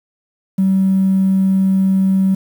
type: tone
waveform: triangle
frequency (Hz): 191.4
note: G3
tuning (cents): -41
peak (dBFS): -7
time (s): 0.58-2.35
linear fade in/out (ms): 10
effects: tanh soft clip ceiling -8 dBFS + 7-bit